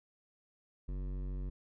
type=tone with hard clipping; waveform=sine; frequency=46.96 Hz; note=F#1; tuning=26 cents sharp; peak=-38 dBFS; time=0.88-1.5 s; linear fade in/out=10 ms; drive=14 dB; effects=none